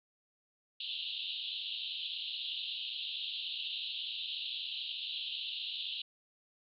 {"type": "band-pass noise", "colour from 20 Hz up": "pink", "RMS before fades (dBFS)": -40, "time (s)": [0.8, 6.02], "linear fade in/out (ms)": 5, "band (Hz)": [2800, 4100], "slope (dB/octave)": 96, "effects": []}